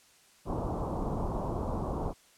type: low-pass noise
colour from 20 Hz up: pink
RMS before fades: -33 dBFS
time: 0.45-2.14 s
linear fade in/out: 50 ms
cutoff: 1100 Hz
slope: 48 dB/octave
effects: white hiss -61 dBFS RMS until 2.37 s + low-pass 10000 Hz 12 dB/octave